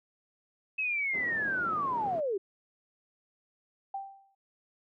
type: linear sweep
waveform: sine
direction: down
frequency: 2600 to 365.9 Hz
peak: -28 dBFS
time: 0.78-2.38 s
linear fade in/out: 10 ms
type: band-pass noise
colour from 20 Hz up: white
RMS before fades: -43 dBFS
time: 1.13-2.21 s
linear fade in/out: 20 ms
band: 140 to 450 Hz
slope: 12 dB/octave
type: tone with exponential decay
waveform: sine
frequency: 784 Hz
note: G5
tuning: in tune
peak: -31 dBFS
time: 3.94-4.35 s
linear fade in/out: 5 ms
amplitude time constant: 89 ms
effects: none